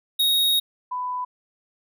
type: tone pair in turn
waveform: square / sine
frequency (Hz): 3757 / 997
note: A#7 / B5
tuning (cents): +13 / +16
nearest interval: octave + major seventh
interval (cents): 2297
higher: first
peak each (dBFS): -18 / -25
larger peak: first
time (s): 0.19-0.6 / 0.91-1.25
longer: first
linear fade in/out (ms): 10
effects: none